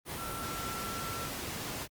sine tone in noise, 1347 Hz, E6, 37 cents sharp, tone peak -40 dBFS, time 0.16-1.3 s, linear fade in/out 50 ms, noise pink, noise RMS -38 dBFS, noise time 0.05-1.88 s, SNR -5 dB, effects high-pass 60 Hz 12 dB/octave + Opus 32 kbps

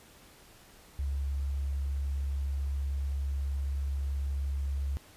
sine tone, 69.3 Hz, C#2, in tune, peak -29 dBFS, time 0.99-4.97 s, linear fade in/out 0 ms, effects pink hiss -56 dBFS RMS until 5.16 s + resampled to 32000 Hz

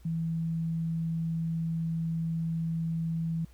sine tone, 164 Hz, E3, 9 cents flat, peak -28 dBFS, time 0.05-3.45 s, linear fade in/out 5 ms, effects added 60 Hz sine -52 dBFS peak until 3.53 s + pink hiss -64 dBFS RMS until 3.53 s

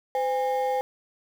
triangle ring-modulated tone, 663 Hz, E5, 10 cents sharp, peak -18 dBFS, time 0.15-0.81 s, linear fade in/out 0 ms, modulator 151 Hz, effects 8-bit

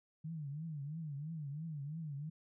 sine tone with vibrato, 151.5 Hz, D#3, 46 cents flat, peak -40 dBFS, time 0.24-2.3 s, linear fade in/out 10 ms, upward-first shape triangle, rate 3 Hz, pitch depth 180 cents each way, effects none

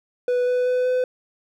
triangle tone with pitch steps, 493.9 / 497.6 / 501.4 / 505.2 Hz, B4 / B4 / B4 / B4, 0 / +13 / +26 / +39 cents, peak -16 dBFS, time 0.28-1.04 s, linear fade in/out 2 ms, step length 190 ms, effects none

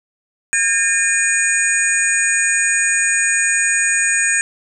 sine tone cluster, 1619 / 1800 / 2449 / 6800 / 8280 Hz, G#6 / A6 / D#7 / G#8 / C9, -45 / +39 / -28 / +40 / -19 cents, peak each -20 dBFS, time 0.53-4.41 s, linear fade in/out 0 ms, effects none

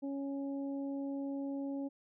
harmonic tone, 277.2 Hz, C#4, in tune, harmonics 1 / 2 / 3, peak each -36 / -45 / -54 dBFS, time 0.02-1.89 s, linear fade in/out 20 ms, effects none

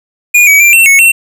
square tone with pitch steps, 2437 / 2272 / 2367 / 2703 / 2204 / 2712 Hz, D#7 / C#7 / D7 / E7 / C#7 / E7, -37 / +42 / +13 / +43 / -11 / +49 cents, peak -3 dBFS, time 0.34-1.12 s, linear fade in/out 10 ms, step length 130 ms, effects none

